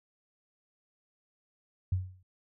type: tone with exponential decay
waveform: sine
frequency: 92.5 Hz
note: F#2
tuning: in tune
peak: -23 dBFS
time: 1.92-2.23 s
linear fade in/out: 5 ms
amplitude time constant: 66 ms
effects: none